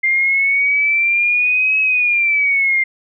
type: exponential two-way sweep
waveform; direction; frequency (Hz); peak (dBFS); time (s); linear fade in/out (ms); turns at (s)
sine; up then down; 2100 to 2569 to 2100; -12; 0.03-2.84; 10; 1.8
effects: none